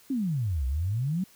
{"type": "exponential two-way sweep", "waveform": "sine", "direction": "down then up", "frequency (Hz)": [284.3, 62, 196.9], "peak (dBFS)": -25, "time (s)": [0.1, 1.24], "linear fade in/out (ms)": 5, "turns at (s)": 0.66, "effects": ["white hiss -57 dBFS RMS until 1.35 s"]}